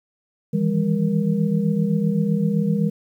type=tone cluster; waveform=sine; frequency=158.7 / 166.5 / 202.8 / 470.2 Hz; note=D#3 / E3 / G#3 / A#4; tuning=+35 / +18 / -41 / +15 cents; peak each=-26 / -22 / -20 / -29 dBFS; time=0.53-2.9 s; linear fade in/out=10 ms; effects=9-bit